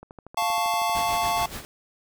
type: click train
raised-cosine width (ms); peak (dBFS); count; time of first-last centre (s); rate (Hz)
1; -28; 12; 0.03-0.896; 12.7
type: chord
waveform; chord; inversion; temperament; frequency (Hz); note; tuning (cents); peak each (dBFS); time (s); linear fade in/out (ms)
square; F augmented; none; equal; 698.5 / 880 / 1108.7; F5 / A5 / C#6; 0 / 0 / 0; -27 / -27 / -29; 0.37-1.46; 5
type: noise with tremolo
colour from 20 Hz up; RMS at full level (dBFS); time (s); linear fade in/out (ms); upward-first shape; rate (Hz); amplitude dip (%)
pink; -34; 0.95-1.65; 0; sine; 7; 70
effects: none